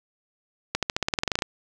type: accelerating click train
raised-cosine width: 0.2 ms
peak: -6 dBFS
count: 14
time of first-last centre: 0.75-1.422 s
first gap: 77 ms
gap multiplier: 0.93
effects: none